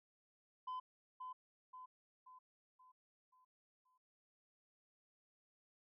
sine tone with echo, 1016 Hz, B5, 49 cents sharp, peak -39 dBFS, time 0.67-0.8 s, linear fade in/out 10 ms, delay 530 ms, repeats 6, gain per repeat -6 dB, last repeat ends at 3.98 s, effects tanh soft clip ceiling -41 dBFS

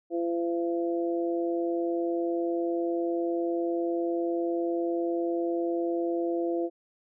harmonic tone, 170 Hz, F3, 46 cents flat, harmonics 2 / 3 / 4, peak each -27 / -33 / -35 dBFS, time 0.1-6.7 s, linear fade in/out 50 ms, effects none

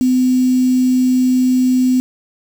sine tone with quantisation, 254.2 Hz, C4, 50 cents flat, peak -10 dBFS, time 0.01-2 s, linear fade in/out 0 ms, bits 5, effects none

